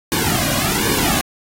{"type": "noise with flanger", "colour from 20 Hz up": "pink", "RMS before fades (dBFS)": -18, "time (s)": [0.12, 1.21], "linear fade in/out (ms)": 0, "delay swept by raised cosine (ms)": [1.5, 2.29], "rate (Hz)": 1.3, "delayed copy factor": -1, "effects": ["AAC 48 kbps"]}